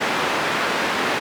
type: band-pass noise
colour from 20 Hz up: white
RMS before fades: -22 dBFS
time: 0-1.2 s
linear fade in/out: 20 ms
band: 190 to 1900 Hz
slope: 12 dB/octave
effects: none